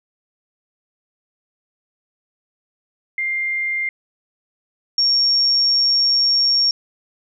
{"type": "tone pair in turn", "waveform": "sine", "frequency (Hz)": [2100, 5529], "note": ["C7", "F8"], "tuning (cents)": [6, -18], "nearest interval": "octave + perfect fourth", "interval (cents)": 1676, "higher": "second", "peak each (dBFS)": [-19, -13], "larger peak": "second", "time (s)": [[3.18, 3.89], [4.98, 6.71]], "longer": "second", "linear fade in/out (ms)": 2, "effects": []}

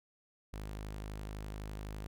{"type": "tone", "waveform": "sawtooth", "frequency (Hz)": 51.91, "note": "G#1", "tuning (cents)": 0, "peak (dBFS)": -37, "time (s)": [0.53, 2.07], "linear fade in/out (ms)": 5, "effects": []}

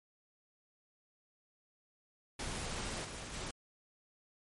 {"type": "noise with level steps", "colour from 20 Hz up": "pink", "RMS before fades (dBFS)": [-40, -45, -42], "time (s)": [2.39, 3.51], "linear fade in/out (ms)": 5, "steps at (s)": [3.04, 3.33], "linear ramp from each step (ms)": 10, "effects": ["MP3 48 kbps"]}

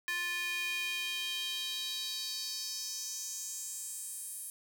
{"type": "tone with high-pass filter sweep", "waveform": "square", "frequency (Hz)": 350.3, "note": "F4", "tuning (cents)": 5, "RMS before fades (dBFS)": -38, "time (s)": [0.08, 4.5], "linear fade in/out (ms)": 0, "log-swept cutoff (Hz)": [1900, 10000], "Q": 3.5, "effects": []}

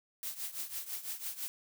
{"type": "noise with tremolo", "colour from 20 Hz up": "blue", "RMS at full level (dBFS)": -37, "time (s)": [0.23, 1.48], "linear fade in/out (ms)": 0, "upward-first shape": "triangle", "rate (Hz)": 6, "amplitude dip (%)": 85, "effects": []}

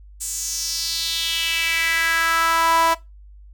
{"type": "tone with high-pass filter sweep", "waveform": "sawtooth", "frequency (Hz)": 329.6, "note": "E4", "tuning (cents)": 0, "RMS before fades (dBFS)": -21, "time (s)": [0.2, 2.95], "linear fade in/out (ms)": 20, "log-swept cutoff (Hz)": [8000, 840], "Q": 3.5, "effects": ["noise-tail reverb RT60 0.2 s tail -19 dB re dry", "added 50 Hz sine -41 dBFS peak until 3.53 s"]}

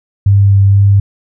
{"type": "tone with vibrato", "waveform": "sine", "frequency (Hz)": 99.3, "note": "G2", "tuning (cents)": 23, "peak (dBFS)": -4, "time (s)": [0.26, 1], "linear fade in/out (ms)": 5, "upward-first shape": "sine", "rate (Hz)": 2.1, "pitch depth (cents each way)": 13, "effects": []}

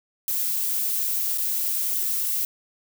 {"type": "noise with dropouts", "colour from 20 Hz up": "violet", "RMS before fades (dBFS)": -25, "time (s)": [0.28, 2.45], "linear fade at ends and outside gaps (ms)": 1, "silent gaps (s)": [1.376, 1.382], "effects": []}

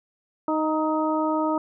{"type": "harmonic tone with a mistuned harmonic", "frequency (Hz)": 311.1, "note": "D#4", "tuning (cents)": 0, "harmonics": [1, 2, 3, 4], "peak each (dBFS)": [-24, -27, -27, -30], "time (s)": [0.48, 1.58], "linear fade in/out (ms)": 2, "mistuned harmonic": 4, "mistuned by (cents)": 21, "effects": []}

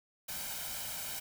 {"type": "noise with comb filter", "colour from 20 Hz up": "white", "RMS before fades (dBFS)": -40, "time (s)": [0.28, 1.2], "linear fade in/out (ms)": 10, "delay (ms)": 1.3, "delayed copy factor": 0.6, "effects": []}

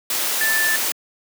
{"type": "tone in noise", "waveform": "sine", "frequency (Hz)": 1760, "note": "A6", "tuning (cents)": 0, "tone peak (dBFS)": -18, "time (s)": [0.41, 0.76], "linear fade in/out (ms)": 2, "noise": "white", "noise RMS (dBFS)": -22, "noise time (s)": [0.1, 0.92], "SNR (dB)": 1, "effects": ["high-pass 300 Hz 12 dB/octave"]}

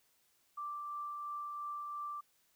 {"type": "tone with tremolo", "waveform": "sine", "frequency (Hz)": 1174.7, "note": "D6", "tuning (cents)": 0, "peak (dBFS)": -38, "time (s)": [0.57, 2.21], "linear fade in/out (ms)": 10, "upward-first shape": "triangle", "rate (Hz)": 2.9, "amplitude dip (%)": 25, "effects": ["white hiss -73 dBFS RMS until 2.55 s"]}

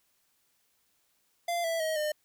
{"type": "tone with pitch steps", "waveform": "square", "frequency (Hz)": [690, 660.7, 632.7, 605.9], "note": ["F5", "E5", "D#5", "D#5"], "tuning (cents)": [-21, 4, 29, -46], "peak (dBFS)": -29, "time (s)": [1.48, 2.12], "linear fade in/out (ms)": 5, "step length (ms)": 160, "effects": ["white hiss -72 dBFS RMS until 2.24 s"]}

